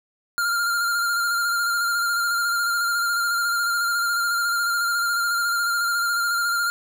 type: tone with vibrato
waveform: square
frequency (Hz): 1396.9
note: F6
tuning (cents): 0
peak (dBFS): -21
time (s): 0.38-6.7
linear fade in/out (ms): 0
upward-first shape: square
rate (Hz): 14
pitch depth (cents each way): 23
effects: none